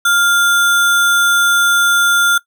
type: tone with sample-and-hold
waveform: sine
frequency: 1400 Hz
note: F6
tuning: 4 cents sharp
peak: -9 dBFS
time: 0.05-2.38 s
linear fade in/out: 5 ms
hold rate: 4900 Hz
effects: noise-tail reverb RT60 0.1 s tail -19 dB re dry